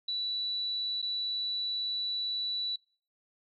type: tone with dropouts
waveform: sine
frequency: 3949 Hz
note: B7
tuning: 1 cent flat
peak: -30 dBFS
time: 0.08-2.76 s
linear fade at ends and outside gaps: 5 ms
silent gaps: 1.018-1.025 s
effects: noise-tail reverb RT60 0.4 s tail -23 dB re dry